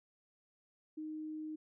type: tone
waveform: sine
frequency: 310 Hz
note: D#4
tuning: 6 cents flat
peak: -40 dBFS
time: 0.97-1.56 s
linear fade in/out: 10 ms
effects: none

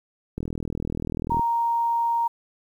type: click train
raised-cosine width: 3 ms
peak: -16 dBFS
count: 42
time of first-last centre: 0.38-1.395 s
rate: 40.4 Hz
type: tone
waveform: sine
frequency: 932.3 Hz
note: A#5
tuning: in tune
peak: -20 dBFS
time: 1.3-2.28 s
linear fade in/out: 10 ms
effects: 9-bit

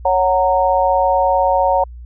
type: chord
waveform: sine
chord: F# major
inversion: second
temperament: equal with one note detuned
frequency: 554.4 / 740 / 924.3 Hz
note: C#5 / F#5 / A#5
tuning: 0 / 0 / -15 cents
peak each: -16 dBFS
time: 0.05-1.84 s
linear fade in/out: 5 ms
effects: added 60 Hz sine -31 dBFS peak until 2.05 s

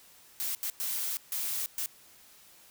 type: noise bursts at uneven times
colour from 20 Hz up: blue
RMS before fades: -33 dBFS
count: 5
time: 0.4-0.55 / 0.63-0.7 / 0.8-1.17 / 1.32-1.66 / 1.78-1.86 s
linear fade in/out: 0 ms
effects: white hiss -57 dBFS RMS until 2.7 s

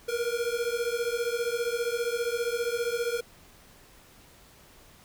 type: beating tone pair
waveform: square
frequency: 466.2 / 481.2 Hz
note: A#4 / B4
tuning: 0 / -45 cents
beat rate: 15 Hz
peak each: -31 dBFS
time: 0.08-3.21 s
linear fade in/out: 10 ms
effects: pink hiss -55 dBFS RMS until 5.04 s

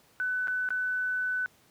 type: tone with dropouts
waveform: sine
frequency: 1500 Hz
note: F#6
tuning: 23 cents sharp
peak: -27 dBFS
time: 0.2-1.46 s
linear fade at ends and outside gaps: 0 ms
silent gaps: 0.473-0.481 / 0.689-0.705 s
effects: pink hiss -62 dBFS RMS until 1.7 s + high-pass 100 Hz 12 dB/octave

